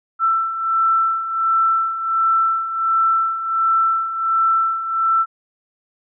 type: beating tone pair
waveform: sine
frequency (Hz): 1333 / 1334.4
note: E6 / E6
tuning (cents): +19 / +21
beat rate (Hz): 1.4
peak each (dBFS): -22 / -16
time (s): 0.19-5.26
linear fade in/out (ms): 50
effects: none